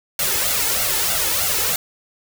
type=noise with flanger; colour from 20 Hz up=white; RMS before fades=-20 dBFS; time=0.19-1.76 s; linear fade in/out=2 ms; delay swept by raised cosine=1.4 to 2.35 ms; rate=3.2 Hz; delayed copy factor=+0.7; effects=none